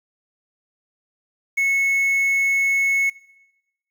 triangle tone with quantisation, 2196 Hz, C#7, 17 cents flat, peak -15 dBFS, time 1.57-3.1 s, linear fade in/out 10 ms, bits 7, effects noise-tail reverb RT60 1.0 s tail -21 dB re dry

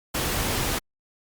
pink noise, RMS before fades -26 dBFS, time 0.14-0.79 s, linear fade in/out 10 ms, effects Opus 48 kbps

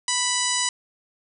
harmonic tone, 987.8 Hz, B5, in tune, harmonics 1 / 2 / 3 / 4 / 5 / 6 / 7 / 8 / 9, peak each -30 / -30 / -30 / -30 / -30 / -30 / -30 / -30 / -30 dBFS, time 0.08-0.69 s, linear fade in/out 2 ms, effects none

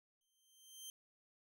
15% pulse tone with exponential growth, 3136 Hz, G7, in tune, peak -39 dBFS, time 0.21-0.9 s, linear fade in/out 1 ms, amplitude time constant 150 ms, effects none

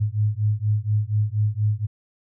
sine beating tone pair, 103.83 / 108.03 Hz, G#2 / A2, 0 / -31 cents, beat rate 4.2 Hz, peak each -22 dBFS, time 0-1.87 s, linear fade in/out 20 ms, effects none

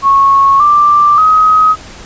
sine tone with pitch steps, 1100 / 1179 / 1263.6 Hz, C#6 / D6 / D#6, -14 / +6 / +26 cents, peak -4 dBFS, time 0.02-1.76 s, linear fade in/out 50 ms, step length 580 ms, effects pink hiss -32 dBFS RMS until 2.05 s + resampled to 16000 Hz

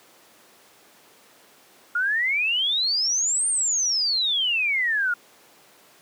sine exponential two-way sweep, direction up then down, 1396.9 to 9000 to 1396.9 Hz, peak -20 dBFS, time 1.95-5.14 s, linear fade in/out 5 ms, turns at 3.48 s, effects pink hiss -53 dBFS RMS until 6.01 s + high-pass 300 Hz 12 dB/octave

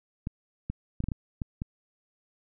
clicks, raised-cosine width 5 ms, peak -19 dBFS, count 8, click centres 0.271 / 0.7 / 1.004 / 1.04 / 1.086 / 1.118 / 1.418 / 1.619 s, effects none

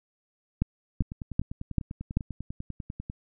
two click trains, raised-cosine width 5 ms, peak -23 / -11 dBFS, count 22 / 5, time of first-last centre 1.02-3.099 / 0.62-2.17 s, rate 10.1 / 2.58 Hz, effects none

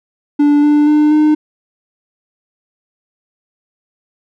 triangle tone with pitch steps, 291.5 / 295.7 / 300 / 304.4 Hz, D4 / D4 / D4 / D#4, -13 / +12 / +37 / -38 cents, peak -5 dBFS, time 0.39-1.35 s, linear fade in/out 10 ms, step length 240 ms, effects none

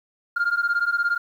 sine beating tone pair, 1396.9 / 1413.9 Hz, F6 / F6, 0 / +21 cents, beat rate 17 Hz, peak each -21 dBFS, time 0.36-1.18 s, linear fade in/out 10 ms, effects tanh soft clip ceiling -16 dBFS + 9-bit

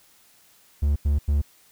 triangle tone bursts, 72.5 Hz, D2, 22 cents flat, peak -16 dBFS, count 3, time 0.82-1.418 s, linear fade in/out 10 ms, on 140 ms, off 89 ms, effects white hiss -57 dBFS RMS until 1.71 s

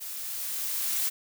blue noise with level ramp, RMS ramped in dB -38 to -27 dBFS, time 0-1.1 s, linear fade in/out 20 ms, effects none

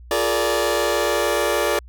sawtooth chord, Bb dominant seventh, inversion second, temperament just, 349.6 / 419.5 / 466.2 / 582.7 Hz, F4 / Ab4 / Bb4 / D5, +2 / +17 / 0 / -14 cents, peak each -22 / -20 / -21 / -18 dBFS, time 0.11-1.79 s, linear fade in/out 2 ms, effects added 60 Hz sine -39 dBFS peak until 1.88 s

